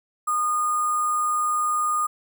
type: tone with sample-and-hold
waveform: sine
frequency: 1220 Hz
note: D#6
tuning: 34 cents flat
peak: -20 dBFS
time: 0.27-2.07 s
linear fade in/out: 10 ms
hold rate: 8820 Hz
effects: none